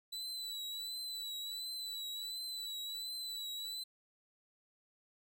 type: tone with vibrato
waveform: 40% pulse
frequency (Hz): 3965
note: B7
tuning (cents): +6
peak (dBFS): -39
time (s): 0.12-3.84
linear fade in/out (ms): 10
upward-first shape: triangle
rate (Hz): 1.4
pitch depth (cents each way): 51
effects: none

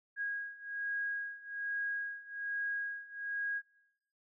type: beating tone pair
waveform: sine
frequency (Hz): 1641 / 1642.2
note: G#6 / G#6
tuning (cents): -21 / -20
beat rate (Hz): 1.2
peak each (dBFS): -40 / -38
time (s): 0.16-3.62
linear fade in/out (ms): 50
effects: noise-tail reverb RT60 0.9 s tail -22 dB re dry

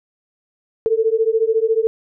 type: beating tone pair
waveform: sine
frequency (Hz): 440 / 454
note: A4 / A#4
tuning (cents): 0 / -46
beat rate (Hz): 14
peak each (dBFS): -17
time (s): 0.86-1.87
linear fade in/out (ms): 0
effects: none

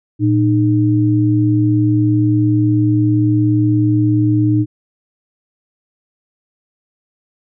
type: tone pair together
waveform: sine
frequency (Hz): 114.62 / 306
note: A#2 / D#4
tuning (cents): -29 / -29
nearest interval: octave + perfect fourth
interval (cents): 1700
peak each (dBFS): -13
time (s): 0.19-4.66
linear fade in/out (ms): 50
effects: none

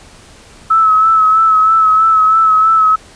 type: tone with vibrato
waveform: sine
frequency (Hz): 1299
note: E6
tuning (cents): -26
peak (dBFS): -6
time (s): 0.7-2.96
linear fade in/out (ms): 10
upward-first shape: sine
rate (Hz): 3.1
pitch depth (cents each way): 31
effects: pink hiss -40 dBFS RMS until 3.15 s + resampled to 22050 Hz

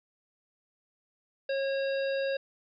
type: harmonic tone with a mistuned harmonic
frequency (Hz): 545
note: C#5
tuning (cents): -29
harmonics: 1 / 3 / 5 / 7 / 9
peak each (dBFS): -28 / -38 / -42 / -45 / -47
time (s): 1.49-2.37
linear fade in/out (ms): 5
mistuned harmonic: 9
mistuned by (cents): -39
effects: none

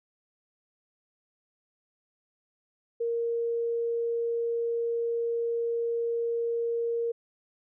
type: tone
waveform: sine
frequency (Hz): 466.2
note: A#4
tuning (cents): 0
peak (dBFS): -26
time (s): 3-7.12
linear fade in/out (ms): 10
effects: none

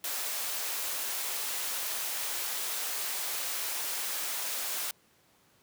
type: high-pass noise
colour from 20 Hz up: white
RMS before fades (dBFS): -34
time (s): 0.04-4.91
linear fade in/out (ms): 2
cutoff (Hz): 480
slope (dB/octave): 12
effects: pink hiss -65 dBFS RMS until 5.62 s + high-pass 100 Hz 12 dB/octave

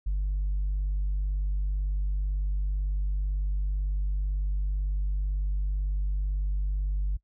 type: tone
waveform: sine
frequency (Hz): 49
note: G1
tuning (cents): 0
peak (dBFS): -23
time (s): 0.06-7.17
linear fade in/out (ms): 10
effects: noise-tail reverb RT60 0.1 s tail -23 dB re dry + tanh soft clip ceiling -23 dBFS

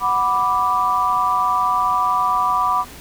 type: chord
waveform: sine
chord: B minor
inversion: second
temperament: equal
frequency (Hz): 740 / 987.8 / 1174.7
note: F#5 / B5 / D6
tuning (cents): 0 / 0 / 0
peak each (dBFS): -24 / -19 / -18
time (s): 0-2.85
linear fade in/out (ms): 50
effects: pink hiss -39 dBFS RMS until 3 s

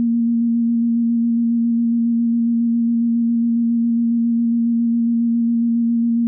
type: tone with vibrato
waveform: sine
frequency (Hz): 233.1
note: A#3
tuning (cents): 0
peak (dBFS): -14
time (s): 0-6.27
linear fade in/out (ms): 0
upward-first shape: square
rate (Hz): 7.3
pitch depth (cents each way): 13
effects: none

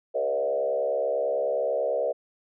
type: tone with frequency modulation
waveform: sine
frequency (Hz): 554.4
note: C#5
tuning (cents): 0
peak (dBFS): -23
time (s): 0.14-2.13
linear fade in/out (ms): 20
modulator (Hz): 69.2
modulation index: 1.5
effects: none

